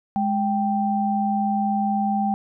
sine tone pair together, 208.2 / 784 Hz, G#3 / G5, +5 / 0 cents, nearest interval octave + major seventh, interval 2295 cents, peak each -22 dBFS, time 0.16-2.34 s, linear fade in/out 0 ms, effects none

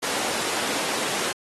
pink high-pass noise, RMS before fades -27 dBFS, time 0.02-1.33 s, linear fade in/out 20 ms, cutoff 330 Hz, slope 12 dB/octave, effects low-pass 11000 Hz 12 dB/octave + AAC 32 kbps

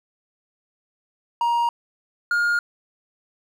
triangle tone pair in turn, 943 / 1419.4 Hz, A#5 / F6, +20 / +28 cents, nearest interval perfect fifth, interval 708 cents, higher second, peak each -16 dBFS, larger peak neither, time 1.41-1.69 / 2.31-2.59 s, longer neither, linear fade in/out 2 ms, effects none

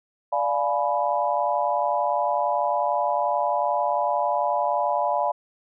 sine chord, D diminished seventh, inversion none, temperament equal with one note detuned, 587.3 / 698.5 / 845.1 / 987.8 Hz, D5 / F5 / Ab5 / Cb6, 0 / 0 / +30 / 0 cents, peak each -26 dBFS, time 0.32-5.32 s, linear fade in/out 10 ms, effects none

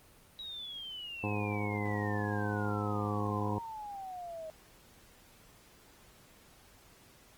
sine exponential sweep, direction down, 3867 to 625 Hz, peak -40 dBFS, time 0.39-4.5 s, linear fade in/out 0 ms
harmonic tone, 103.8 Hz, G#2, in tune, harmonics 1 / 2 / 3 / 4 / 5 / 7 / 8 / 9 / 10, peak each -35 / -38 / -40 / -41 / -42 / -43 / -44 / -45 / -45 dBFS, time 1.23-3.59 s, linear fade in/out 10 ms
effects pink hiss -60 dBFS RMS until 7.37 s + Opus 24 kbps

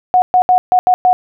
sine tone bursts at uneven times, 732 Hz, F#5, 19 cents flat, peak -6 dBFS, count 6, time 0.14-0.22 / 0.34-0.42 / 0.49-0.58 / 0.72-0.79 / 0.87-0.94 / 1.05-1.13 s, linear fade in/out 0 ms, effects none

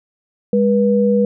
sine tone pair together, 204.1 / 485.4 Hz, G#3 / B4, -30 / -30 cents, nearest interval octave + minor third, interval 1500 cents, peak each -14 dBFS, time 0.53-1.25 s, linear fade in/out 2 ms, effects none

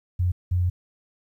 sine tone bursts at uneven times, 89.4 Hz, F2, 41 cents sharp, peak -19 dBFS, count 2, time 0.19-0.32 / 0.51-0.7 s, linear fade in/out 10 ms, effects 10-bit

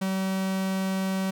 45% pulse tone, 190.7 Hz, G3, 47 cents flat, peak -25 dBFS, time 0.01-1.31 s, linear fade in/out 10 ms, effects none

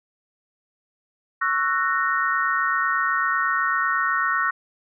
sine chord, F# dominant seventh, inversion second, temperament just, 1110 / 1332 / 1480 / 1850 Hz, C#6 / E6 / F#6 / A#6, +2 / +18 / 0 / -14 cents, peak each -25 dBFS, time 1.41-4.51 s, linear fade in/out 10 ms, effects none

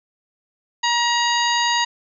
harmonic tone, 950 Hz, A#5, 33 cents sharp, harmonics 1 / 2 / 3 / 4 / 5 / 7, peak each -20 / -23 / -25 / -26 / -27 / -28 dBFS, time 0.83-1.85 s, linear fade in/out 10 ms, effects none

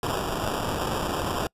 white noise with sample-and-hold, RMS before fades -28 dBFS, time 0.03-1.47 s, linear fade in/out 2 ms, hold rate 2100 Hz, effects noise-tail reverb RT60 0.1 s tail -26 dB re dry + resampled to 32000 Hz

